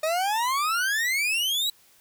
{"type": "exponential sweep", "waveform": "40% pulse", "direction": "up", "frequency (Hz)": [612, 3978], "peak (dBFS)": -22, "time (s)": [0.03, 1.7], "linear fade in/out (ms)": 5, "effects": ["white hiss -58 dBFS RMS until 2 s"]}